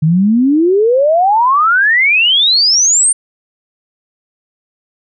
sine exponential sweep, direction up, 149.8 to 9060 Hz, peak -7 dBFS, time 0.02-3.13 s, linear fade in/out 10 ms, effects none

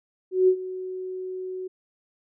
sine tone with ADSR envelope, 371.5 Hz, F#4, 7 cents sharp, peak -13 dBFS, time 0.31-1.68 s, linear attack 170 ms, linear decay 75 ms, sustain -17 dB, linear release 12 ms, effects none

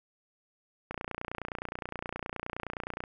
click train, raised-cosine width 0.5 ms, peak -20 dBFS, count 64, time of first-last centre 0.91-3.038 s, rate 29.6 Hz, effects none

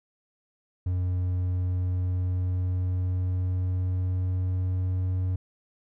triangle tone with pitch glide, 90.6 to 92.18 Hz, F#2 to F#2, -36 to -6 cents, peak -22 dBFS, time 0.86-5.36 s, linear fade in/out 5 ms, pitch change +30 cents, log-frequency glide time 1.33-5.15 s, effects none

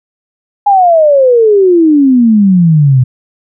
sine exponential sweep, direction down, 830.6 to 123.47 Hz, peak -3 dBFS, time 0.66-3.04 s, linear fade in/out 10 ms, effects none

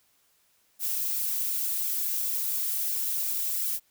violet noise with flanger, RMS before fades -29 dBFS, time 0.79-3.8 s, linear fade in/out 50 ms, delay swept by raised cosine 1 to 4.9 ms, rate 2.8 Hz, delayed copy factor -0.6, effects white hiss -67 dBFS RMS until 3.9 s

